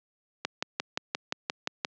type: click train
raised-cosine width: 0.2 ms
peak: -10 dBFS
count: 9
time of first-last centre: 0.45-1.849 s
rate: 5.72 Hz
effects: high-pass 200 Hz 12 dB/octave + low-pass 6000 Hz 12 dB/octave